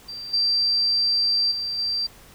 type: tone with level steps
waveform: sine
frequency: 4699 Hz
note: D8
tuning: in tune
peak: -32 / -18 / -25 / -22 dBFS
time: 0.08-2.07 s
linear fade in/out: 10 ms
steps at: 0.33 / 1.51 / 1.78 s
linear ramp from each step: 10 ms
effects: pink hiss -49 dBFS RMS until 2.34 s